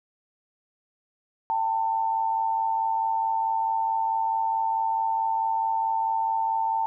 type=tone pair together; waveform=sine; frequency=790 / 894.6 Hz; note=G5 / A5; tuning=+13 / +28 cents; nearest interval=major second; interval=215 cents; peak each=-30 / -23 dBFS; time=1.5-6.86 s; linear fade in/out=0 ms; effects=none